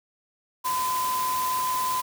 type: tone in noise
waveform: sine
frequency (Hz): 1016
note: B5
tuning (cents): +49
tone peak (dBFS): -24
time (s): 0.64-2.02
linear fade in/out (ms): 20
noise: white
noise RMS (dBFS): -33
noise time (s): 0.64-2.02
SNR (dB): +6
effects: none